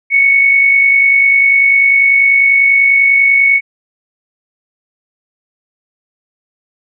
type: tone with amplitude modulation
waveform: sine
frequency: 2217 Hz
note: C#7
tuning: in tune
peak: -4 dBFS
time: 0.1-3.61 s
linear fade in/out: 50 ms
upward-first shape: sine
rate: 50.1 Hz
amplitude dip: 40%
effects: none